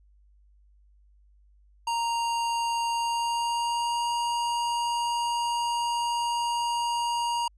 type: tone with pitch glide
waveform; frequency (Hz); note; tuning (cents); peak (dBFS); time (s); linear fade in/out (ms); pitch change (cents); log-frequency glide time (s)
square; 932.3 to 944.8; A#5 to A#5; 0 to +23; -26; 1.87-7.48; 5; +23; 2.92-4.08
effects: added 50 Hz sine -56 dBFS peak until 7.57 s + resampled to 22050 Hz